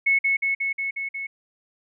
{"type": "tone with echo", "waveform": "sine", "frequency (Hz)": 2197, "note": "C#7", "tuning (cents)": -16, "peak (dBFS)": -16, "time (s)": [0.06, 0.19], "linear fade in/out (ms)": 10, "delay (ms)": 180, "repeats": 6, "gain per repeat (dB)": -2, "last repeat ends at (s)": 1.27, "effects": []}